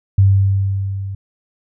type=tone with level ramp; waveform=sine; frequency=97.7 Hz; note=G2; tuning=5 cents flat; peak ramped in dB=-6 to -23 dBFS; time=0.18-1.15 s; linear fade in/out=5 ms; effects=none